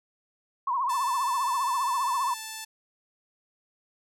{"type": "tone with vibrato", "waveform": "sine", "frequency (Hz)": 1025, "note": "C6", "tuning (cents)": -36, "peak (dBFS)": -24, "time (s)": [0.67, 2.34], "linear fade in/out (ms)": 5, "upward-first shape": "triangle", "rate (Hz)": 15, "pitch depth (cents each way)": 170}
{"type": "tone", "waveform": "5% pulse", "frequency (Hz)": 880, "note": "A5", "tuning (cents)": 0, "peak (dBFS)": -24, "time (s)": [0.89, 2.65], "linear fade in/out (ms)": 10}
{"effects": []}